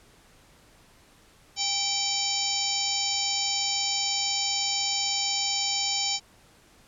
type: harmonic tone with a mistuned harmonic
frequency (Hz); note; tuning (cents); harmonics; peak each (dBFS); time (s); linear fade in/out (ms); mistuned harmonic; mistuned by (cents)
774; G5; -22; 1 / 3 / 4 / 5 / 6 / 7 / 8 / 9; -36 / -36 / -33 / -34 / -32 / -30 / -40 / -31; 1.56-6.2; 50; 1; +57
effects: pink hiss -57 dBFS RMS until 6.87 s + low-pass 11000 Hz 12 dB/octave